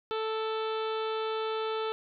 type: harmonic tone with a mistuned harmonic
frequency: 440 Hz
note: A4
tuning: in tune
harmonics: 1 / 2 / 3 / 4 / 5 / 6 / 7 / 8 / 9 / 10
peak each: -31 / -38 / -37 / -49 / -51 / -46 / -47 / -45 / -50 / -57 dBFS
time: 0.11-1.92 s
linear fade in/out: 0 ms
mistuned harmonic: 5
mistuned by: +38 cents
effects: none